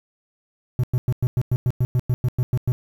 triangle tone bursts, 124.8 Hz, B2, 19 cents sharp, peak -14 dBFS, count 14, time 0.79-2.72 s, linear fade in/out 0 ms, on 45 ms, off 100 ms, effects 8-bit

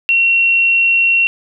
sine tone, 2731 Hz, F7, 39 cents flat, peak -9 dBFS, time 0.09-1.27 s, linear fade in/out 0 ms, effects none

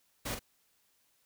pink noise with echo, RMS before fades -37 dBFS, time 0.25-0.35 s, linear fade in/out 10 ms, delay 44 ms, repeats 1, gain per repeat -6 dB, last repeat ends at 0.394 s, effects white hiss -72 dBFS RMS until 1.25 s

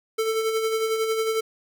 square tone with tremolo, 443.6 Hz, A4, 14 cents sharp, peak -21 dBFS, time 0.18-1.41 s, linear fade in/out 10 ms, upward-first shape sine, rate 11 Hz, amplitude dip 45%, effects none

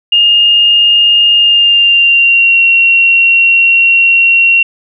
sine tone with pitch glide, 2832 to 2739 Hz, F7 to F7, +23 to -34 cents, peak -4 dBFS, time 0.12-4.63 s, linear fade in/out 5 ms, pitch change -57 cents, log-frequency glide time 1.35-2.62 s, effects none

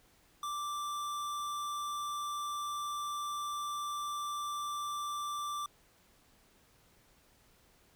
sine tone with hard clipping, 1174.7 Hz, D6, in tune, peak -37 dBFS, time 0.43-5.66 s, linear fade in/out 2 ms, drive 18 dB, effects pink hiss -66 dBFS RMS until 7.95 s

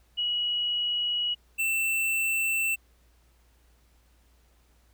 sine / square tone pair in turn, 2915 / 2675 Hz, F#7 / E7, -26 / +25 cents, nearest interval minor second, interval 149 cents, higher first, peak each -25 dBFS, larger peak neither, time 0.17-1.35 / 1.58-2.76 s, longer neither, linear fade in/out 20 ms, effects added 59 Hz sine -60 dBFS peak until 4.93 s + pink hiss -67 dBFS RMS until 4.93 s

